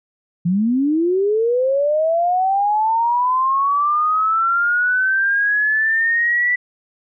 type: linear sweep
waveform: sine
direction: up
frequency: 165.7 to 1975.5 Hz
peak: -14 dBFS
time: 0.45-6.56 s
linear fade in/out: 10 ms
effects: none